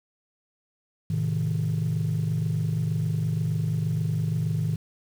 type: chord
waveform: sine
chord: A diminished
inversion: none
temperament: just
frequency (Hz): 110 / 132 / 158.4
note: A2 / C3 / Eb3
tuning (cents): 0 / +16 / +31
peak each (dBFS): -26 / -30 / -24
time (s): 1.1-4.76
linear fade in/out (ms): 5
effects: tanh soft clip ceiling -19 dBFS + 8-bit